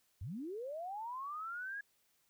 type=linear sweep; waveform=sine; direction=up; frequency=73.42 to 1678 Hz; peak=-40 dBFS; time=0.21-1.81 s; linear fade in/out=5 ms; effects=white hiss -75 dBFS RMS until 2.29 s